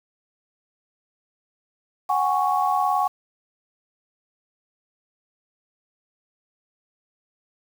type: chord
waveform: sine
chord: F# suspended second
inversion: none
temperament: equal with one note detuned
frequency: 740 / 818.7 / 1108.7 Hz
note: F#5 / G#5 / C#6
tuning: 0 / -25 / 0 cents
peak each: -23 dBFS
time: 2.09-3.08 s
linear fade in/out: 10 ms
effects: 7-bit